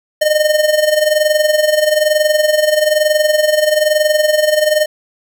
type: tone with amplitude modulation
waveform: square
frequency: 610 Hz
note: D#5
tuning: 34 cents flat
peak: -8 dBFS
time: 0.21-4.86 s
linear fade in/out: 10 ms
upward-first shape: sine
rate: 21.1 Hz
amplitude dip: 70%
effects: 8-bit